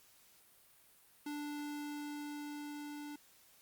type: tone with level ramp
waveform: square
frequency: 293.7 Hz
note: D4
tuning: in tune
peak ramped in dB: -40 to -45 dBFS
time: 1.26-3.16 s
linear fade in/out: 5 ms
effects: white hiss -65 dBFS RMS until 3.61 s + Opus 48 kbps